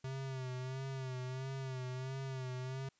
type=tone with vibrato; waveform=square; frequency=130.81 Hz; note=C3; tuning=in tune; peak=-40 dBFS; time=0.04-2.89 s; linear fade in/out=5 ms; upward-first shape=sine; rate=1.5 Hz; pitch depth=53 cents each way; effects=white hiss -75 dBFS RMS until 2.99 s + resampled to 16000 Hz